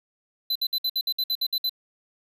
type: tone bursts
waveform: square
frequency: 4025 Hz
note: B7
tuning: 32 cents sharp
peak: -23 dBFS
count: 11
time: 0.5-1.695 s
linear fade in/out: 5 ms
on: 55 ms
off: 59 ms
effects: none